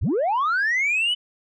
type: linear sweep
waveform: sine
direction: up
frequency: 43.4 to 3029 Hz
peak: -17 dBFS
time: 0.01-1.15 s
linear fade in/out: 20 ms
effects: tanh soft clip ceiling -17 dBFS